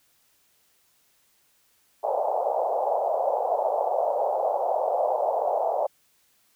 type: band-pass noise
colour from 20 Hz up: pink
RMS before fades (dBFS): -25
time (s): 2.03-5.87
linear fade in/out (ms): 10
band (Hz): 530 to 830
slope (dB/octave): 48
effects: white hiss -65 dBFS RMS until 6.55 s